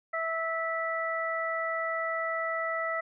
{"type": "harmonic tone", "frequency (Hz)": 655, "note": "E5", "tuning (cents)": -11, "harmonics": [1, 2, 3], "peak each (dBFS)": [-33, -33, -33], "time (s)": [0.13, 3.01], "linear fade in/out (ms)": 10, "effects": []}